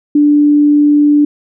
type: tone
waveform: sine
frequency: 293.7 Hz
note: D4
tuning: in tune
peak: -5 dBFS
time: 0.15-1.25 s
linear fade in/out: 5 ms
effects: none